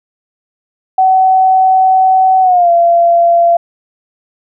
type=tone with pitch glide; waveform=sine; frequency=755 to 684.4 Hz; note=F#5 to F5; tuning=+35 to -35 cents; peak=-5 dBFS; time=0.98-3.57 s; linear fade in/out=5 ms; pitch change=-170 cents; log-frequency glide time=2.41-2.7 s; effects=none